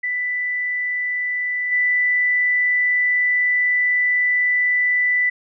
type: tone with level steps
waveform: sine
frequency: 1984 Hz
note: B6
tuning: 7 cents sharp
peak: -20 / -15 dBFS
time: 0.03-5.3 s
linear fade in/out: 10 ms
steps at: 1.71 s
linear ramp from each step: 20 ms
effects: none